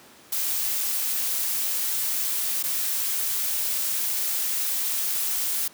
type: noise with dropouts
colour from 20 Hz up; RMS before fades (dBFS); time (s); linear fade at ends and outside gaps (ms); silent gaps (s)
blue; -26; 0.32-5.68; 5; 2.628-2.637
effects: pink hiss -50 dBFS RMS until 5.73 s + high-pass 200 Hz 12 dB/octave